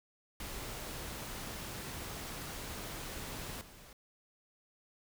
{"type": "noise with level steps", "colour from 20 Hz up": "pink", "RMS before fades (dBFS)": [-43, -55], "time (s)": [0.4, 3.93], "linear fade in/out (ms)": 2, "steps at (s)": 3.61, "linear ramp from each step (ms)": 2, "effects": []}